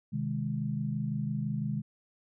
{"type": "chord", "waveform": "sine", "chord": "Ab major", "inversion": "first", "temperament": "just", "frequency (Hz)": [129.78, 155.74, 207.7], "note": ["C3", "Eb3", "Ab3"], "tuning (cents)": [-14, 2, 0], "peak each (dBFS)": -34, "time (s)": [0.12, 1.82], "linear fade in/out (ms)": 20, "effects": []}